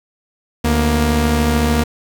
sawtooth tone pair together, 74.1 / 235.3 Hz, D2 / A#3, +16 / +16 cents, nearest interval octave + minor sixth, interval 2000 cents, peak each -12 dBFS, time 0.64-1.84 s, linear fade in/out 10 ms, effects 7-bit

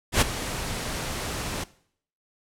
pink noise with ADSR envelope, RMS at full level -17 dBFS, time 0.12-1.64 s, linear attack 96 ms, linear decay 14 ms, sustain -14 dB, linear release 6 ms, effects noise-tail reverb RT60 0.6 s tail -19 dB re dry + low-pass 11000 Hz 12 dB/octave

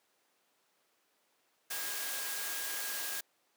sine tone in noise, 1633 Hz, G#6, 30 cents flat, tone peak -45 dBFS, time 1.7-3.21 s, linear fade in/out 10 ms, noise white, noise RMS -38 dBFS, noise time 1.7-3.21 s, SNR -10 dB, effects pink hiss -73 dBFS RMS until 3.56 s + high-pass 400 Hz 12 dB/octave

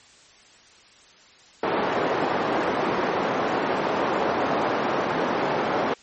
white band-pass noise, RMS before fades -24 dBFS, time 1.63-5.94 s, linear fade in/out 5 ms, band 230 to 860 Hz, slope 12 dB/octave, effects white hiss -52 dBFS RMS until 6.02 s + MP3 32 kbps

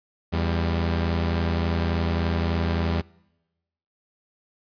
sawtooth tone pair together, 83.5 / 198.6 Hz, E2 / G3, +23 / +23 cents, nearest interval octave + minor third, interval 1500 cents, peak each -19 / -25 dBFS, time 0.32-3.02 s, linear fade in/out 20 ms, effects noise-tail reverb RT60 1.0 s tail -25 dB re dry + resampled to 11025 Hz

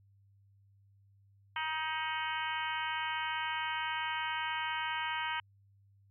harmonic tone with a mistuned harmonic, 314.9 Hz, D#4, 21 cents sharp, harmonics 3 / 4 / 5 / 6 / 7 / 8 / 9 / 10, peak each -37 / -43 / -40 / -43 / -42 / -45 / -47 / -43 dBFS, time 1.56-5.4 s, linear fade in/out 2 ms, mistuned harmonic 10, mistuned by -48 cents, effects added 99 Hz sine -62 dBFS peak until 6.1 s

